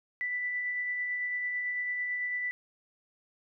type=tone with tremolo; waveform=sine; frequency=1979 Hz; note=B6; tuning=3 cents sharp; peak=-29 dBFS; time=0.21-2.51 s; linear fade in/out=0 ms; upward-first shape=sine; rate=9 Hz; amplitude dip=25%; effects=none